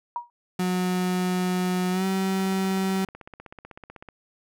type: tone with exponential decay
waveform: sine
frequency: 955 Hz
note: A#5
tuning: 42 cents sharp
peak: -23 dBFS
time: 0.16-0.3 s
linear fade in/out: 1 ms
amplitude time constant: 30 ms
type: tone with pitch glide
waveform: 35% pulse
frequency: 182.2 to 190.93 Hz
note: F#3 to G3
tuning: -26 to -45 cents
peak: -21 dBFS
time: 0.59-3.05 s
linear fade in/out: 5 ms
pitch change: +81 cents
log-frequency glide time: 1.91-2.05 s
type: click train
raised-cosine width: 0.5 ms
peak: -27 dBFS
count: 28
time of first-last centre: 2.4-4.088 s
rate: 16 Hz
effects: none